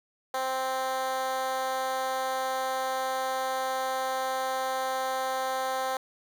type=tone with high-pass filter; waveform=10% pulse; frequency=261.6 Hz; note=C4; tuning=in tune; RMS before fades=-30 dBFS; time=0.34-5.97 s; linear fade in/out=2 ms; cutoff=630 Hz; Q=2.7; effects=9-bit